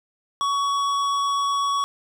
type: tone with hard clipping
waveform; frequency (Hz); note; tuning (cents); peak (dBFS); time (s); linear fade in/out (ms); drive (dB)
sine; 1123; C#6; +22; -22; 0.41-1.84; 0; 12
effects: none